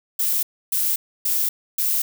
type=noise bursts; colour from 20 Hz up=violet; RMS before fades=-21 dBFS; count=4; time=0.19-2.02 s; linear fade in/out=5 ms; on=240 ms; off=290 ms; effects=none